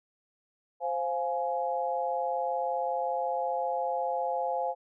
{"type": "chord", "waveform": "sine", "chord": "F minor", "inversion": "second", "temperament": "just", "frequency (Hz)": [523.8, 698.5, 838.1], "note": ["C5", "F5", "Ab5"], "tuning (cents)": [2, 0, 16], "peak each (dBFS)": -32, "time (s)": [0.8, 4.75], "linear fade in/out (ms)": 50, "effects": []}